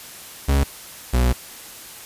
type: tone pair in turn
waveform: 40% pulse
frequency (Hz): 69.3 / 61.64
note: C#2 / B1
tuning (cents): 0 / -3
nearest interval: major second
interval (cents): 203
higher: first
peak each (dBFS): -14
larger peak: neither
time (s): 0.48-0.64 / 1.13-1.33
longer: second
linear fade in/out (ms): 10
effects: white hiss -39 dBFS RMS until 2.05 s + resampled to 32000 Hz